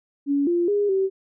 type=tone with pitch steps; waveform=sine; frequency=282.7 / 346.5 / 409.3 / 384.6 Hz; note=C#4 / F4 / G#4 / G4; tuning=+34 / -14 / -25 / -33 cents; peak=-18 dBFS; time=0.26-1.1 s; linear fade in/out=50 ms; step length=210 ms; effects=none